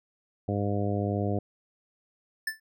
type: harmonic tone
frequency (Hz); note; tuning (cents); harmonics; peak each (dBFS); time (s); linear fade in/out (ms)
101.6; G#2; -38; 1 / 2 / 3 / 4 / 5 / 6 / 7; -29 / -32 / -34 / -35 / -36 / -37 / -37; 0.48-1.39; 5
type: tone with exponential decay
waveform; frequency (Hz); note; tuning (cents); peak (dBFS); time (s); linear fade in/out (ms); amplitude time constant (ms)
square; 1760; A6; 0; -25; 2.47-2.6; 5; 27
effects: none